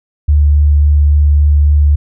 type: tone with vibrato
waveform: sine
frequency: 73.42 Hz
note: D2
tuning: in tune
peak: -5 dBFS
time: 0.28-1.96 s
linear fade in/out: 10 ms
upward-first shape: sine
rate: 3.6 Hz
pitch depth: 9 cents each way
effects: none